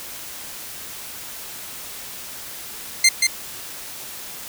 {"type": "tone with echo", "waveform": "15% pulse", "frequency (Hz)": 2093, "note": "C7", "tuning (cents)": 0, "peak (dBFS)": -4, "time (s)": [3.04, 3.09], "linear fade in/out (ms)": 5, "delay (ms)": 180, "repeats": 1, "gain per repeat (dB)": -4, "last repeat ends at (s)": 3.27, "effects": ["white hiss -35 dBFS RMS until 4.48 s"]}